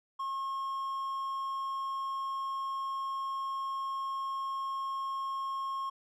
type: tone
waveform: triangle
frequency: 1080 Hz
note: C#6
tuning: 45 cents flat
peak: -31 dBFS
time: 0.19-5.9 s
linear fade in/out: 10 ms
effects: none